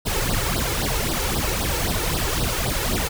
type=noise with flanger; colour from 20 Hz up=pink; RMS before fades=-23 dBFS; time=0.05-3.09 s; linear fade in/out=20 ms; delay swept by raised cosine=0.21 to 2.31 ms; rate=3.8 Hz; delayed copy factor=+1; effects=none